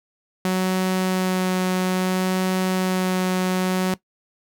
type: tone with vibrato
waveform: sawtooth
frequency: 185.4 Hz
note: F#3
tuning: 4 cents sharp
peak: -15 dBFS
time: 0.45-3.94 s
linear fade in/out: 2 ms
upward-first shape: sine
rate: 0.6 Hz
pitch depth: 9 cents each way
effects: noise-tail reverb RT60 0.1 s tail -18 dB re dry